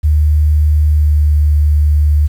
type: tone with pitch glide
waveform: sine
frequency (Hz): 75.6 to 74.56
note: D#2 to D2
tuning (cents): -49 to +27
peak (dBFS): -7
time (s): 0.03-2.28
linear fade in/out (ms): 20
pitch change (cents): -24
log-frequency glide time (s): 0.87-1.32
effects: 7-bit